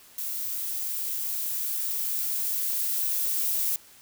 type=noise with level ramp; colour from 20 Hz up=violet; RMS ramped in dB=-32 to -26 dBFS; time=0.18-3.76 s; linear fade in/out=2 ms; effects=white hiss -53 dBFS RMS until 4.01 s